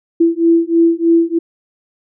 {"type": "beating tone pair", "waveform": "sine", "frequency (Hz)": [332.3, 335.5], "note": ["E4", "E4"], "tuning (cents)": [14, 31], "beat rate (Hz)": 3.2, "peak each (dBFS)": -12, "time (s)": [0.2, 1.39], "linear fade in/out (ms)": 10, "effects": []}